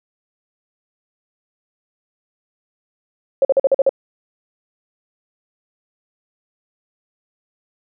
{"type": "tone bursts", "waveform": "sine", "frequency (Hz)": 543, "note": "C#5", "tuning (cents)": -36, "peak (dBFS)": -9, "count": 7, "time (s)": [3.42, 3.893], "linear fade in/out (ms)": 2, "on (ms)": 29, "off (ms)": 45, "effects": []}